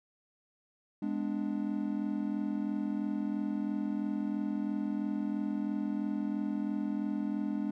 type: chord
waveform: triangle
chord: G# diminished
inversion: none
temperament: equal with one note detuned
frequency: 207.7 / 250.7 / 293.7 Hz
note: G#3 / B3 / D4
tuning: 0 / +26 / 0 cents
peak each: -32 / -36 / -33 dBFS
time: 1.02-7.71 s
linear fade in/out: 5 ms
effects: none